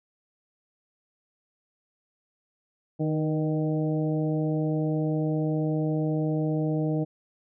harmonic tone with a mistuned harmonic, 154.7 Hz, D#3, 10 cents flat, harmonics 1 / 2 / 3 / 4 / 5, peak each -26 / -28 / -33 / -35 / -42 dBFS, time 2.99-7.05 s, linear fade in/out 20 ms, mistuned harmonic 3, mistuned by +36 cents, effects none

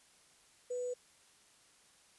sine tone with sample-and-hold, 495.6 Hz, B4, 6 cents sharp, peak -35 dBFS, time 0.7-0.94 s, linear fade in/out 10 ms, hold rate 7350 Hz, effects white hiss -65 dBFS RMS until 2.18 s + resampled to 24000 Hz

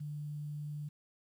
sine tone with quantisation, 148.2 Hz, D3, 16 cents sharp, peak -38 dBFS, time 0-0.89 s, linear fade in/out 10 ms, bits 11, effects none

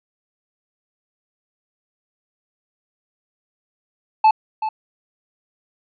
triangle tone with echo, 871 Hz, A5, 18 cents flat, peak -7 dBFS, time 4.24-4.31 s, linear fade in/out 5 ms, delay 380 ms, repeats 1, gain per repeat -11 dB, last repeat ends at 4.69 s, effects resampled to 11025 Hz

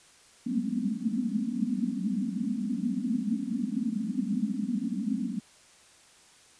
pink band-pass noise, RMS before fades -30 dBFS, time 0.46-5.4 s, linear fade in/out 10 ms, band 190 to 270 Hz, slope 96 dB/octave, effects white hiss -57 dBFS RMS until 6.59 s + resampled to 22050 Hz

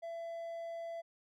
triangle tone, 670 Hz, E5, 28 cents sharp, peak -38 dBFS, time 0.02-1.02 s, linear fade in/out 20 ms, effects none

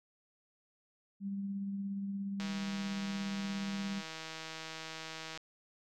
sine tone with tremolo, 197.9 Hz, G3, 17 cents sharp, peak -34 dBFS, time 1.2-4.03 s, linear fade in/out 50 ms, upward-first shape triangle, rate 17 Hz, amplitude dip 30%
click train, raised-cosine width 0.2 ms, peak -26 dBFS, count 477, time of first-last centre 2.4-5.375 s, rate 160 Hz
effects none

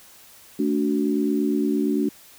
sine chord, D major, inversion second, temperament equal with one note detuned, 220 / 288.8 / 370 Hz, A3 / D4 / F#4, 0 / -29 / 0 cents, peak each -24 / -22 / -26 dBFS, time 0.59-2.09 s, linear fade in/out 5 ms, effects white hiss -49 dBFS RMS until 2.38 s

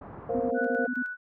pink low-pass noise, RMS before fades -42 dBFS, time 0.01-0.51 s, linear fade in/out 5 ms, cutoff 1300 Hz, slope 24 dB/octave
sine chord, Bb suspended second, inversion none, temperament just, 466.2 / 524.4 / 699.2 Hz, Bb4 / C5 / F5, 0 / +4 / +2 cents, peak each -29 / -31 / -33 dBFS, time 0.29-0.87 s, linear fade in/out 5 ms
sine tone bursts, 250.6 Hz, B3, 25 cents sharp, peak -28 dBFS, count 8, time 0.34-1.028 s, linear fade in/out 10 ms, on 65 ms, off 24 ms
sine tone with tremolo, 1480 Hz, F#6, in tune, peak -29 dBFS, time 0.54-1.17 s, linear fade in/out 50 ms, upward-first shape square, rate 4.8 Hz, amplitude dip 35%
effects high-pass 60 Hz 12 dB/octave

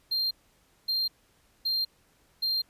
triangle tone bursts, 4186 Hz, C8, in tune, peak -24 dBFS, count 4, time 0.11-2.62 s, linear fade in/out 10 ms, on 200 ms, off 570 ms, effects pink hiss -65 dBFS RMS until 2.69 s + resampled to 32000 Hz

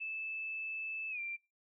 sine tone with pitch glide, 2625 to 2366 Hz, E7 to D7, -8 to +12 cents, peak -37 dBFS, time 0-1.37 s, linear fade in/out 20 ms, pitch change -180 cents, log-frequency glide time 1.1-1.2 s, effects noise-tail reverb RT60 0.3 s tail -26 dB re dry

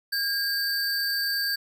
square tone pair together, 1617 / 4574 Hz, G#6 / D8, -47 / -47 cents, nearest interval octave + tritone, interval 1800 cents, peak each -28 dBFS, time 0.12-1.56 s, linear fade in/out 10 ms, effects none

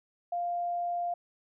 sine tone, 698.5 Hz, F5, in tune, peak -29 dBFS, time 0.32-1.14 s, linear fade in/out 5 ms, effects none

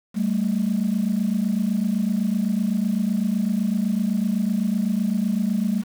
sine tone pair together, 193.8 / 221.7 Hz, G3 / A3, -20 / +13 cents, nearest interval major second, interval 233 cents, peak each -21 dBFS, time 0.14-5.84 s, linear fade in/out 50 ms, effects tanh soft clip ceiling -14 dBFS + 7-bit

